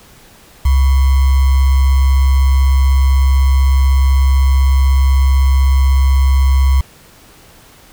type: tone with sample-and-hold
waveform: sine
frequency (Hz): 67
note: C2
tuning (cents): +42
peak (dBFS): -7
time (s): 0.65-6.81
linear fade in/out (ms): 5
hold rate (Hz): 1050
effects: pink hiss -43 dBFS RMS until 7.92 s